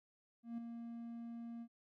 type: tone with ADSR envelope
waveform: triangle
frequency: 233.1 Hz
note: A#3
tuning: in tune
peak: -37 dBFS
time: 0.43-1.68 s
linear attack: 150 ms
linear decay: 5 ms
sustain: -6 dB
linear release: 63 ms
effects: none